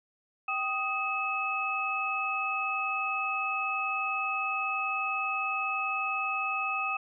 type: tone cluster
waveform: sine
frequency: 777 / 1247 / 2588 Hz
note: G5 / D#6 / E7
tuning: -16 / +3 / -32 cents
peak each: -36 / -32 / -31 dBFS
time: 0.48-6.97 s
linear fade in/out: 5 ms
effects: none